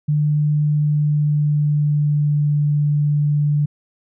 sine tone with pitch glide, 149.3 to 147.24 Hz, D3 to D3, +29 to +5 cents, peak -14 dBFS, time 0.08-3.66 s, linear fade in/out 10 ms, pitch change -24 cents, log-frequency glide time 0.66-2.53 s, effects none

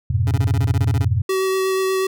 sine chord, F diminished, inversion none, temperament equal, 87.31 / 103.83 / 123.47 Hz, F2 / Ab2 / Cb3, 0 / 0 / 0 cents, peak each -20 dBFS, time 0.1-1.22 s, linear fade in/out 5 ms
25% pulse tone bursts, 138.59 Hz, C#3, in tune, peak -19 dBFS, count 12, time 0.27-1.05 s, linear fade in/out 2 ms, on 43 ms, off 24 ms
square tone with vibrato, 380 Hz, F#4, 46 cents sharp, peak -18 dBFS, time 1.29-2.07 s, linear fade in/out 5 ms, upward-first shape sine, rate 8.3 Hz, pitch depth 9 cents each way
effects none

